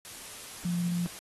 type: tone in noise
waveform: sine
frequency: 174.61 Hz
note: F3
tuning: in tune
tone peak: -27 dBFS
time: 0.64-1.06 s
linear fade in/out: 0 ms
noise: white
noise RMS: -44 dBFS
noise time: 0.05-1.19 s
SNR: +14 dB
effects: AAC 32 kbps